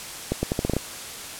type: accelerating click train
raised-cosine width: 2 ms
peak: -9 dBFS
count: 8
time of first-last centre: 0.32-0.767 s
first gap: 110 ms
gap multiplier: 0.81
effects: white hiss -36 dBFS RMS until 1.39 s + low-pass 11000 Hz 12 dB/octave